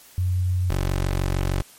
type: tone pair in turn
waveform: sine / 20% pulse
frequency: 90.8 / 46.57 Hz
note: F#2 / F#1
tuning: -32 / +12 cents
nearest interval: octave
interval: 1156 cents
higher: first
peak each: -19 / -16 dBFS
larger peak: second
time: 0.18-0.7 / 0.7-1.62 s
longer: second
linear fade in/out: 0 ms
effects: white hiss -49 dBFS RMS until 1.78 s + MP3 64 kbps